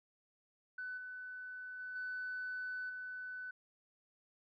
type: tone with level steps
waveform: sine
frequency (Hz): 1500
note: F#6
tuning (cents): +23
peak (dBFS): -40 / -44 / -42 / -38 / -42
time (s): 0.78-3.51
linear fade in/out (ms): 5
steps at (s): 0.97 / 1.79 / 1.95 / 2.89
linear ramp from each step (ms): 10
effects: tanh soft clip ceiling -35 dBFS